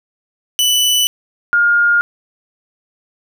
sawtooth / sine tone pair in turn, 2979 / 1416.9 Hz, F#7 / F6, +11 / +25 cents, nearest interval octave + minor second, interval 1286 cents, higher first, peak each -8 / -9 dBFS, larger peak first, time 0.59-1.07 / 1.53-2.01 s, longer neither, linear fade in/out 0 ms, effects none

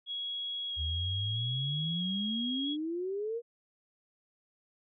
sine tone with vibrato, 3306 Hz, G#7, 9 cents flat, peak -34 dBFS, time 0.06-2.77 s, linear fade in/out 50 ms, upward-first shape square, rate 0.77 Hz, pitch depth 10 cents each way
sine exponential sweep, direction up, 73.42 to 480.1 Hz, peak -32 dBFS, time 0.76-3.42 s, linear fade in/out 50 ms
effects none

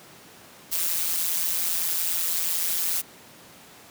blue noise with amplitude modulation, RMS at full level -22 dBFS, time 0.71-3.02 s, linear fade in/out 20 ms, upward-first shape sine, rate 170 Hz, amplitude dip 85%, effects pink hiss -48 dBFS RMS until 3.9 s + high-pass 150 Hz 12 dB/octave

